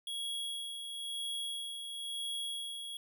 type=tone with tremolo; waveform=square; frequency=3322 Hz; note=G#7; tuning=in tune; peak=-36 dBFS; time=0.07-2.97 s; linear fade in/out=2 ms; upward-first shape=sine; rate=0.99 Hz; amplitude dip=45%; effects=none